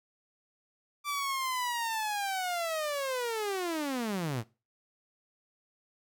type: linear sweep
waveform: sawtooth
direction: down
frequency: 1174.7 to 103 Hz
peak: -27 dBFS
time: 1.04-4.44 s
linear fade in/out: 50 ms
effects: noise-tail reverb RT60 0.3 s tail -20 dB re dry